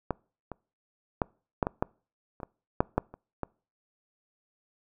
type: clicks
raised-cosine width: 1 ms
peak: -13 / -23 / -11 / -10 / -14 / -11 / -29 / -21 / -7 / -9 / -29 / -17 dBFS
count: 12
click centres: 0.107 / 0.517 / 1.218 / 1.628 / 1.669 / 1.825 / 2.402 / 2.432 / 2.805 / 2.98 / 3.14 / 3.433 s
effects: noise-tail reverb RT60 0.4 s tail -26 dB re dry